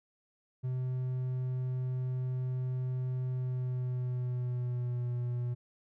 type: tone with pitch glide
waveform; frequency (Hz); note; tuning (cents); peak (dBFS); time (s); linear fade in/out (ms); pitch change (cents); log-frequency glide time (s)
triangle; 127.7 to 121.86; C3 to B2; -42 to -23; -29; 0.63-5.55; 20; -81; 3.3-5.1
effects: none